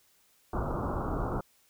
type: low-pass noise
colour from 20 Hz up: pink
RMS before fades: -32 dBFS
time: 0.53-1.41 s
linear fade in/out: 5 ms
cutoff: 1400 Hz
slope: 96 dB/octave
effects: white hiss -66 dBFS RMS until 1.69 s